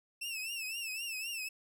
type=tone with vibrato; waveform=sawtooth; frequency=2667 Hz; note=E7; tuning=20 cents sharp; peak=-34 dBFS; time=0.21-1.49 s; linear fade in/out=10 ms; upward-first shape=triangle; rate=3.9 Hz; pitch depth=120 cents each way; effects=none